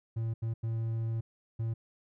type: tone bursts at uneven times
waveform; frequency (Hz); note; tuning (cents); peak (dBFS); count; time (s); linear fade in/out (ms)
triangle; 113.4; A#2; -47; -28; 4; 0.16-0.34 / 0.42-0.54 / 0.63-1.21 / 1.59-1.74; 10
effects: none